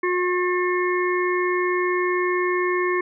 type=harmonic tone with a mistuned harmonic; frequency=360 Hz; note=F#4; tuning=47 cents flat; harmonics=1 / 3 / 5 / 6; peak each=-21 / -26 / -28 / -29 dBFS; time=0.03-3.01 s; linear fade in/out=5 ms; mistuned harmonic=5; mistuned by=-15 cents; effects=none